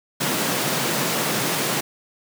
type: high-pass noise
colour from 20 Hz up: pink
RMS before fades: -23 dBFS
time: 0.2-1.81 s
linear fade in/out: 10 ms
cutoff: 130 Hz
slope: 48 dB/octave
effects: none